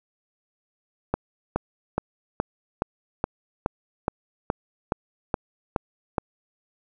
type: click train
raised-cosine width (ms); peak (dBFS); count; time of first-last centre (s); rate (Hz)
1; -8; 13; 1.14-6.182; 2.38
effects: none